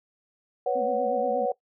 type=chord; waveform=sine; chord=B suspended second; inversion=none; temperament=just; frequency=493.9 / 555.6 / 740.8 Hz; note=B4 / C#5 / F#5; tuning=0 / +4 / +2 cents; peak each=-27 dBFS; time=0.66-1.52 s; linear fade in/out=5 ms
type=tone with vibrato; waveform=sine; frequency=239.3 Hz; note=A#3; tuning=46 cents sharp; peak=-34 dBFS; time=0.75-1.46 s; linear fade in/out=10 ms; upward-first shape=sine; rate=8.4 Hz; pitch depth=140 cents each way
effects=noise-tail reverb RT60 0.1 s tail -19 dB re dry